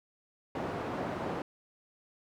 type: band-pass noise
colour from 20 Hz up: white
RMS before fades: -36 dBFS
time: 0.55-1.42 s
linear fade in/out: 2 ms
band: 100 to 750 Hz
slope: 12 dB/octave
effects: none